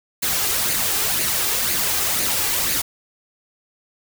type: noise with flanger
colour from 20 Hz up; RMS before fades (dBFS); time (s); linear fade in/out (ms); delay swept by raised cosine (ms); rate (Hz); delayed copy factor
white; -21; 0.22-2.82; 10; 0.44 to 2.54; 2; +0.5
effects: none